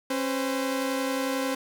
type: tone pair together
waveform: sawtooth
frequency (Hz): 271.1 / 511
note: C#4 / C5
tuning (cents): -38 / -41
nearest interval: major seventh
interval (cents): 1097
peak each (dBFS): -24 / -26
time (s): 0.1-1.55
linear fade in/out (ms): 5
effects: none